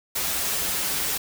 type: noise with comb filter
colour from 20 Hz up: white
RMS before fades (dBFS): -26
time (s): 0.15-1.18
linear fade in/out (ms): 10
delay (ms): 8.3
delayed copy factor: -0.9
effects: none